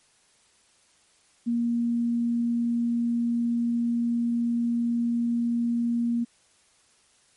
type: tone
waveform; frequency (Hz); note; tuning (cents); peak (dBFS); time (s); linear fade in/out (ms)
sine; 235.7; A#3; +19; -22; 1.46-6.25; 20
effects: white hiss -62 dBFS RMS until 7.36 s + MP3 48 kbps